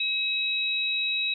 sine tone pair together, 2562 / 3839 Hz, E7 / B7, -50 / -50 cents, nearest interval perfect fifth, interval 700 cents, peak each -27 dBFS, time 0-1.34 s, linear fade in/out 5 ms, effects none

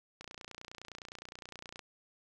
click train, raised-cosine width 0.2 ms, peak -28 dBFS, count 48, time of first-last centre 0.21-1.792 s, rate 29.7 Hz, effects none

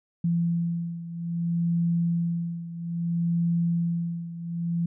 sine beating tone pair, 169.6 / 170.21 Hz, E3 / F3, +50 / -44 cents, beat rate 0.61 Hz, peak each -25 / -29 dBFS, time 0.24-4.86 s, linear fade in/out 5 ms, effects none

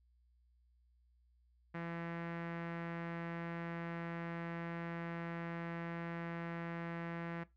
sawtooth tone with low-pass filter, 168.7 Hz, E3, 40 cents sharp, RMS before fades -43 dBFS, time 1.74-7.44 s, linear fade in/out 10 ms, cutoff 1900 Hz, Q 2.4, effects noise-tail reverb RT60 0.2 s tail -18 dB re dry + added 60 Hz sine -68 dBFS peak until 7.56 s

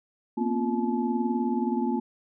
sine tone cluster, 234.2 / 253.3 / 274.7 / 350.3 / 861 Hz, A#3 / B3 / C#4 / F4 / A5, +8 / +44 / -16 / +5 / -38 cents, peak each -27 / -30 / -35 / -31 / -33 dBFS, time 0.37-2 s, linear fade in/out 10 ms, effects none

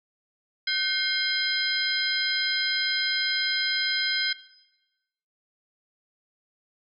sine tone cluster, 1528 / 2130 / 3207 / 4085 / 5020 Hz, G6 / C7 / G7 / C8 / D#8, -45 / +30 / +39 / -42 / +15 cents, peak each -30 dBFS, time 0.67-4.33 s, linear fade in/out 5 ms, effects noise-tail reverb RT60 1.0 s tail -17 dB re dry

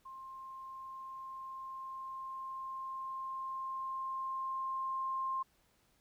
sine tone with level ramp, 1058 Hz, C6, 19 cents sharp, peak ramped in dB -46 to -33 dBFS, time 0.05-5.43 s, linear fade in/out 10 ms, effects pink hiss -72 dBFS RMS until 6 s

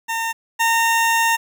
20% pulse tone pair in turn, 911 / 916.3 Hz, A#5 / A#5, -40 / -30 cents, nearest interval unison, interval 10 cents, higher second, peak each -16 / -10 dBFS, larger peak second, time 0.08-0.33 / 0.59-1.37 s, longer second, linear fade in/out 20 ms, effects 8-bit

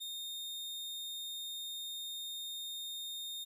40% pulse tone, 3670 Hz, A#7, 28 cents flat, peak -39 dBFS, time 0-3.45 s, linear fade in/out 20 ms, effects 13-bit

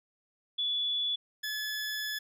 sine / 20% pulse tone pair in turn, 3432 / 1716 Hz, A7 / A6, -44 / -44 cents, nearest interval octave, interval 1200 cents, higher first, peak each -28 dBFS, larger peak neither, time 0.58-1.16 / 1.43-2.19 s, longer second, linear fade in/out 10 ms, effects none

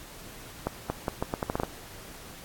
accelerating click train, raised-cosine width 1 ms, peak -13 dBFS, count 10, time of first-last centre 0.67-1.634 s, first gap 230 ms, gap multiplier 0.79, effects pink hiss -46 dBFS RMS until 2.44 s + AAC 64 kbps

